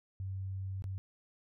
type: tone with dropouts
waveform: sine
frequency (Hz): 95.7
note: G2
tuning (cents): -41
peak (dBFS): -36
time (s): 0.2-0.98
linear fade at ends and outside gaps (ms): 0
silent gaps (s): 0.822-0.841
effects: none